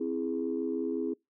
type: chord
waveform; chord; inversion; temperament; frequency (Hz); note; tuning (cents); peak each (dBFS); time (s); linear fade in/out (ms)
sine; C augmented; none; equal; 261.6 / 329.6 / 415.3; C4 / E4 / G#4; 0 / 0 / 0; -33; 0-1.14; 10
effects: noise-tail reverb RT60 0.2 s tail -26 dB re dry + tanh soft clip ceiling -20 dBFS